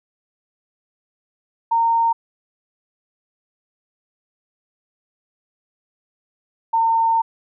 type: tone pair in turn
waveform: sine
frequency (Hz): 920 / 908.9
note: A#5 / A#5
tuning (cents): -23 / -44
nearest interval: unison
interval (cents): 21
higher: first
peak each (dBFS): -14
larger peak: neither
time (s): 1.71-2.13 / 6.73-7.22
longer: second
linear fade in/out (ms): 10
effects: none